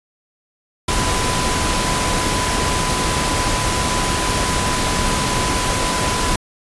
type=tone in noise; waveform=sine; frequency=1001 Hz; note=B5; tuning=23 cents sharp; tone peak=-24 dBFS; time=0.88-6.36 s; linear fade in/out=5 ms; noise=pink; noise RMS=-19 dBFS; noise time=0.88-6.36 s; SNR=-8 dB; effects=resampled to 24000 Hz